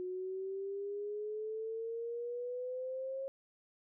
sine exponential sweep, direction up, 362.7 to 542 Hz, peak -37 dBFS, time 0-3.28 s, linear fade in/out 0 ms, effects none

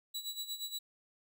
sawtooth tone with tremolo, 3925 Hz, B7, 11 cents flat, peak -33 dBFS, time 0.14-0.79 s, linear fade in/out 10 ms, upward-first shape sine, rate 8.5 Hz, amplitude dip 75%, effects none

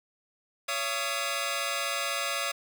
10% pulse tone cluster, 560 / 676 / 1240 Hz, C#5 / E5 / D#6, +18 / +43 / -6 cents, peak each -25 dBFS, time 0.68-2.52 s, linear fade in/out 10 ms, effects none

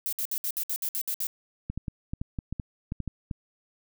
violet noise bursts, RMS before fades -30 dBFS, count 10, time 0.06-1.269 s, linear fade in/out 0 ms, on 66 ms, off 61 ms
clicks, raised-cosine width 5 ms, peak -19 dBFS, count 12, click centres 1.7 / 1.776 / 1.882 / 2.135 / 2.215 / 2.388 / 2.526 / 2.598 / 2.921 / 3.003 / 3.077 / 3.312 s
effects none

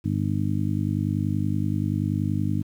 harmonic tone, 50.5 Hz, G#1, 48 cents flat, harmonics 2 / 3 / 4 / 5 / 6, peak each -26 / -28 / -29 / -30 / -31 dBFS, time 0.04-2.63 s, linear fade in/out 20 ms, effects 9-bit

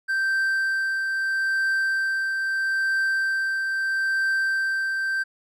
triangle tone with tremolo, 1564 Hz, G6, 4 cents flat, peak -18 dBFS, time 0.08-5.24 s, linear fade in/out 20 ms, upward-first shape triangle, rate 0.77 Hz, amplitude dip 35%, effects none

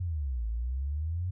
sine exponential two-way sweep, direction down then up, 93.5 to 54.1 to 93.5 Hz, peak -29 dBFS, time 0-1.31 s, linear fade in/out 10 ms, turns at 0.47 s, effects none

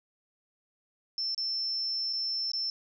sine tone with dropouts, 5340 Hz, E8, 22 cents sharp, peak -29 dBFS, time 1.18-2.7 s, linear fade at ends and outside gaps 1 ms, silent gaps 1.347-1.378 / 2.128-2.132 / 2.517-2.534 s, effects none

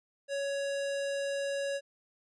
square tone, 558 Hz, C#5, 11 cents sharp, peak -32 dBFS, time 0.28-1.81 s, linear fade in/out 50 ms, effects resampled to 22050 Hz

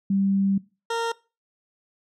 sine / 20% pulse tone pair in turn, 195.9 / 461.5 Hz, G3 / A#4, -1 / -17 cents, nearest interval octave + minor third, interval 1484 cents, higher second, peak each -19 dBFS, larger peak neither, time 0.1-0.58 / 0.9-1.12 s, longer first, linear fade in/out 5 ms, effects noise-tail reverb RT60 0.3 s tail -21 dB re dry + low-pass 7000 Hz 12 dB/octave

